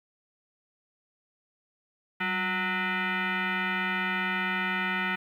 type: tone with frequency modulation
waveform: sine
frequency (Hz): 190.9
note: G3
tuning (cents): -46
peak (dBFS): -26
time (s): 2.2-5.16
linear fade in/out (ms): 10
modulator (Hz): 553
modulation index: 4.3
effects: 10-bit